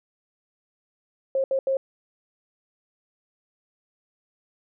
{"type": "tone bursts at uneven times", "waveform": "sine", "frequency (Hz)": 536, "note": "C5", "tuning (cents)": 42, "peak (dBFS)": -20, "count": 3, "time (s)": [[1.35, 1.44], [1.51, 1.59], [1.67, 1.77]], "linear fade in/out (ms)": 2, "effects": []}